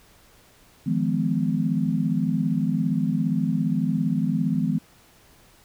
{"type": "chord", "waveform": "sine", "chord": "F half-diminished seventh", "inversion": "third", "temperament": "just", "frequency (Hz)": [157.15, 174.61, 209.5, 251.4], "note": ["Eb3", "F3", "Ab3", "Cb4"], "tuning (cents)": [18, 0, 15, 31], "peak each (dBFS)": -26, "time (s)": [0.86, 4.79], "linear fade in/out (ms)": 10, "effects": ["pink hiss -55 dBFS RMS until 5.64 s"]}